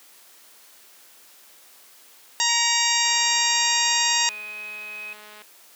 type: harmonic tone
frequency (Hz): 939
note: A#5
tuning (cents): +12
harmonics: 1 / 2 / 3 / 4 / 5 / 6 / 7 / 8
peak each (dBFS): -27 / -27 / -27 / -27 / -27 / -27 / -27 / -27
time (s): 2.4-4.29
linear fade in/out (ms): 0
type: tone with pitch glide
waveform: sine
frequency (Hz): 2307 to 2530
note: D7 to D#7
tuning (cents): -31 to +28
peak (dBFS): -33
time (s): 2.49-5.13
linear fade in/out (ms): 0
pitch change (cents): +159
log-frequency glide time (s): 2.74-4.61
type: click train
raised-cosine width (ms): 0.3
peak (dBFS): -29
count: 501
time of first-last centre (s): 3.05-5.42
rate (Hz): 211
effects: white hiss -51 dBFS RMS until 5.75 s + high-pass 300 Hz 12 dB/octave